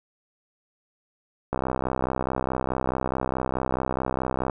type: click train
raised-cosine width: 1 ms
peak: -11 dBFS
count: 193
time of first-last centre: 1.53-4.498 s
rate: 64.7 Hz
effects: none